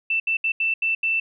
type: tone bursts at uneven times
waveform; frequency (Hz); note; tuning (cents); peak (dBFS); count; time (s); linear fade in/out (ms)
sine; 2666; E7; +19; -19; 6; 0.1-0.2 / 0.27-0.37 / 0.44-0.52 / 0.6-0.74 / 0.82-0.95 / 1.03-1.2; 5
effects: none